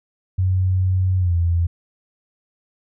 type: tone with pitch glide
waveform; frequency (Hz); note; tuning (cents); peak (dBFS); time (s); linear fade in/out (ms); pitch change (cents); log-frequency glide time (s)
sine; 93 to 85.28; F#2 to F2; +9 to -41; -15; 0.38-1.67; 10; -150; 1.18-1.35
effects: none